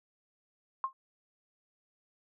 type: tone with exponential decay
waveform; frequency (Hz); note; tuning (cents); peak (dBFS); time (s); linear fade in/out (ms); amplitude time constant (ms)
sine; 1064; C6; +29; -25; 0.84-0.93; 1; 19
effects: none